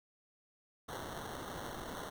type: noise with sample-and-hold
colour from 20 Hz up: violet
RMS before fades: -44 dBFS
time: 0.88-2.1 s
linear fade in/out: 10 ms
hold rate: 2450 Hz
effects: none